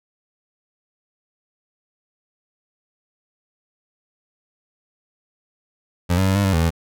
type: tone with pitch steps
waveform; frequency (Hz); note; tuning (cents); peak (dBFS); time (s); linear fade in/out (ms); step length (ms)
25% pulse; 88.1 / 95.2 / 95.8 / 100.3 / 96.5 / 82.2 / 82.9; F2 / F#2 / G2 / G2 / G2 / E2 / E2; +16 / +50 / -39 / +40 / -27 / -4 / +10; -12; 6.09-6.706; 20; 88
effects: none